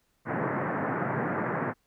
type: band-pass noise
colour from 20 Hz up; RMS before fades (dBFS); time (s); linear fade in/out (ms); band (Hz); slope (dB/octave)
pink; -30; 0.25-1.74; 50; 120 to 1900; 48
effects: pink hiss -72 dBFS RMS until 1.86 s